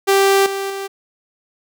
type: tone with level steps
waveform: sawtooth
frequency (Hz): 392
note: G4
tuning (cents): 0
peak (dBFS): -7 / -17 / -20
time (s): 0.07-0.88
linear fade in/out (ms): 20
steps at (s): 0.46 / 0.7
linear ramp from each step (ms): 2
effects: none